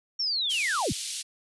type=linear sweep; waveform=sine; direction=down; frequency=5588 to 33.73 Hz; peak=-25 dBFS; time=0.19-0.93 s; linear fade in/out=10 ms
type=high-pass noise; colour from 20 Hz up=pink; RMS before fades=-33 dBFS; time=0.49-1.23 s; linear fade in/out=20 ms; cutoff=3200 Hz; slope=24 dB/octave
effects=resampled to 24000 Hz